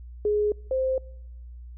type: tone pair in turn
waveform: sine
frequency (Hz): 418.2 / 522.4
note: G#4 / C5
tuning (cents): +12 / -3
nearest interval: major third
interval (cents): 385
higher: second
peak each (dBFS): -20 / -22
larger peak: first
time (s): 0.25-0.52 / 0.71-0.98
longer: neither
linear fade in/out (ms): 2
effects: noise-tail reverb RT60 1.0 s tail -26 dB re dry + added 60 Hz sine -39 dBFS peak until 1.77 s

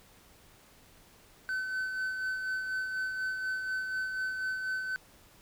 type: tone with tremolo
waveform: triangle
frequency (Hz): 1521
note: F#6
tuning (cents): +47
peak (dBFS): -28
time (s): 1.49-4.96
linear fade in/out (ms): 0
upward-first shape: sine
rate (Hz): 4.1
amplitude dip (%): 40
effects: pink hiss -59 dBFS RMS until 5.41 s

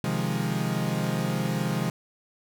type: chord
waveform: 40% pulse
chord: F minor seventh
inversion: second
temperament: equal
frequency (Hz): 130.81 / 155.56 / 174.61 / 207.7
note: C3 / Eb3 / F3 / Ab3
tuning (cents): 0 / 0 / 0 / 0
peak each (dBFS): -30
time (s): 0.04-1.9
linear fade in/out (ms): 2
effects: none

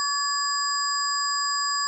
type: tone cluster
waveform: sine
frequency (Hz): 1131 / 1717 / 4915 / 7570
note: C#6 / A6 / D#8 / A#8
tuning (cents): +34 / -43 / -22 / +26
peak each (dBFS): -27 / -31 / -27 / -31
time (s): 0-1.87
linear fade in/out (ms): 0
effects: none

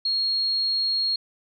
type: tone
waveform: sine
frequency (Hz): 4275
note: C8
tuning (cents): +36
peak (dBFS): -21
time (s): 0.05-1.16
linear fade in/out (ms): 5
effects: none

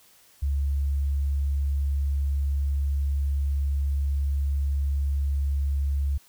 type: tone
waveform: sine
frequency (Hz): 70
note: C#2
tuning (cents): +18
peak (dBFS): -22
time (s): 0.42-6.18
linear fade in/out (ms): 10
effects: white hiss -57 dBFS RMS until 6.28 s

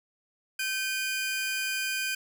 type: tone pair together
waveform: sawtooth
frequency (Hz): 1549 / 2450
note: G6 / D#7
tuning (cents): -21 / -27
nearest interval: minor sixth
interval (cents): 794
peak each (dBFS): -28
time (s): 0.59-2.15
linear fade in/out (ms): 5
effects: none

